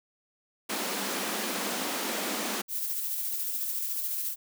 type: high-pass noise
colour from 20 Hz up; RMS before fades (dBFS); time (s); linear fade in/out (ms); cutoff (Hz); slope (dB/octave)
pink; -32; 0.69-2.62; 10; 190; 96
type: noise with tremolo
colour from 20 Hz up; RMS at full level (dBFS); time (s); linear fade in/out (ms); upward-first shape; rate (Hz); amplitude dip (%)
violet; -31; 2.68-4.36; 50; square; 14; 25
effects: none